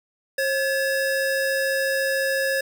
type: tone pair together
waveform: square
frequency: 538 / 1708 Hz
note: C5 / G#6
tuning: +48 / +48 cents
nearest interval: octave + minor sixth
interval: 2000 cents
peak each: -24 / -25 dBFS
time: 0.38-2.61 s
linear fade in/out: 5 ms
effects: none